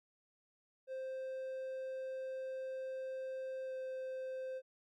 triangle tone with pitch glide, 524 to 520.7 Hz, C5 to C5, +2 to -8 cents, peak -38 dBFS, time 0.87-4.62 s, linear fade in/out 50 ms, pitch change -10 cents, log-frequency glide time 3.65-3.73 s, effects none

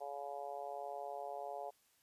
harmonic tone, 141.5 Hz, C#3, 36 cents sharp, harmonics 3 / 4 / 5 / 6 / 7, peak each -51 / -47 / -45 / -49 / -58 dBFS, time 0-1.71 s, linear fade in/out 20 ms, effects white hiss -73 dBFS RMS until 2.02 s + resampled to 32000 Hz

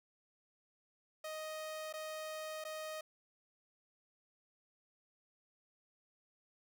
sawtooth tone with dropouts, 624 Hz, D#5, 5 cents sharp, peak -38 dBFS, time 1.24-3.01 s, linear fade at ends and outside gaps 5 ms, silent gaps 1.927-1.937 / 2.641-2.649 s, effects none

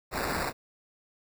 violet noise with sample-and-hold, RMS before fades -31 dBFS, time 0.11-0.53 s, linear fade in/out 50 ms, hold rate 3150 Hz, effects none

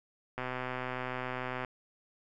click train, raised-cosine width 0.5 ms, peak -21 dBFS, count 162, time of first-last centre 0.38-1.648 s, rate 127 Hz, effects none

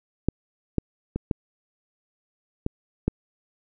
clicks, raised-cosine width 3 ms, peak -7 / -8 / -14 / -10 / -12 / -8 dBFS, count 6, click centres 0.286 / 0.783 / 1.16 / 1.312 / 2.664 / 3.08 s, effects none

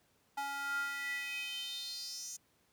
square tone with high-pass filter sweep, 280 Hz, C#4, 18 cents sharp, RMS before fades -40 dBFS, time 0.37-2.37 s, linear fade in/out 10 ms, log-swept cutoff 940 to 6600 Hz, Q 6.4, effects pink hiss -72 dBFS RMS until 2.72 s + high-pass 80 Hz 12 dB/octave

